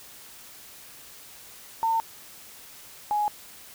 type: tone pair in turn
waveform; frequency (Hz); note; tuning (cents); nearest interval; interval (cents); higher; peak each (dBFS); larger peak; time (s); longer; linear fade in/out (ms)
sine; 904 / 835.1; A5 / G#5; +47 / +9; minor second; 138; first; -21 / -22; first; 1.83-2 / 3.11-3.28; neither; 0
effects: white hiss -47 dBFS RMS until 3.74 s